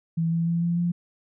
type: tone with pitch steps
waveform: sine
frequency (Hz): 164.81 / 166.92 / 169.05 / 171.21 / 173.4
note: E3 / E3 / E3 / F3 / F3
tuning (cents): 0 / +22 / +44 / -34 / -12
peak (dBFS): -21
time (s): 0.17-0.92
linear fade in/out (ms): 10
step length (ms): 150
effects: none